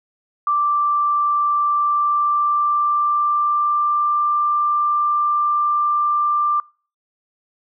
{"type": "tone with pitch glide", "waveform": "sine", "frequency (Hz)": [1174.7, 1184.9], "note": ["D6", "D6"], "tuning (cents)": [0, 15], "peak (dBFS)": -15, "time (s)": [0.47, 6.6], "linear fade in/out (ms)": 2, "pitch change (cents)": 15, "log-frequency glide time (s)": [1.62, 4.23], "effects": ["noise-tail reverb RT60 0.4 s tail -24 dB re dry"]}